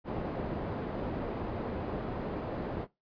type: low-pass noise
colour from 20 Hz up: white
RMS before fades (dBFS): -36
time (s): 0.04-2.87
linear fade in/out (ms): 50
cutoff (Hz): 520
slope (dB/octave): 12
effects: noise-tail reverb RT60 0.2 s tail -18 dB re dry + resampled to 11025 Hz